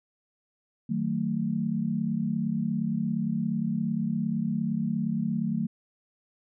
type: chord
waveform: sine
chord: D# diminished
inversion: none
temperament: just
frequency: 155.56 / 186.68 / 224 Hz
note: D#3 / F#3 / A3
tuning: 0 / +16 / +31 cents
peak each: -32 / -30 / -28 dBFS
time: 0.89-5.67 s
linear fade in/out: 10 ms
effects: none